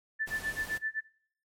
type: tone with tremolo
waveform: sine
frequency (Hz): 1760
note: A6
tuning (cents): 0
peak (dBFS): -28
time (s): 0.19-1.01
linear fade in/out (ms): 20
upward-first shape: sine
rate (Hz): 7.8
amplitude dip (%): 100
type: noise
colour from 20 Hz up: pink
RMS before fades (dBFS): -44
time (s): 0.27-0.78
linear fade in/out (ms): 5
effects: noise-tail reverb RT60 0.6 s tail -20 dB re dry + MP3 64 kbps